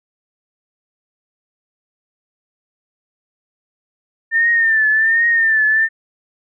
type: tone with vibrato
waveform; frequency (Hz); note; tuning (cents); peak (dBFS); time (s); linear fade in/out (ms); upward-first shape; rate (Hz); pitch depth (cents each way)
sine; 1797; A6; +36; -11; 4.31-5.89; 50; triangle; 1.3; 78
effects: none